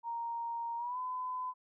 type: tone with pitch glide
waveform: sine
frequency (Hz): 932.3 to 1010.8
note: A#5 to B5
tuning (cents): 0 to +40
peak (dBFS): -35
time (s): 0.03-1.54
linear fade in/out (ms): 50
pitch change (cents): +140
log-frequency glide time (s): 0.77-0.98
effects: none